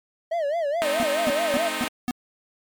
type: tone with vibrato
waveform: triangle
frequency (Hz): 622.3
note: D#5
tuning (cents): 0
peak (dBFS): -20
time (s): 0.31-1.69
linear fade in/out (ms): 10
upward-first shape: sine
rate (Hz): 4.7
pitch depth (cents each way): 180
type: chord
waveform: 5% pulse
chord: A diminished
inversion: none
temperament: equal with one note detuned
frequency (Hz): 216.2 / 261.6 / 311.1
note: A3 / C4 / Eb4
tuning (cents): -30 / 0 / 0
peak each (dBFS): -22 / -20 / -17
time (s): 0.82-1.88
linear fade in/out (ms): 0
type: tone bursts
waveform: square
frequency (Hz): 246.9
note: B3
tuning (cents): 0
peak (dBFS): -23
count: 5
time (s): 1-2.11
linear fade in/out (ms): 0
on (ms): 30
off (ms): 240
effects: MP3 96 kbps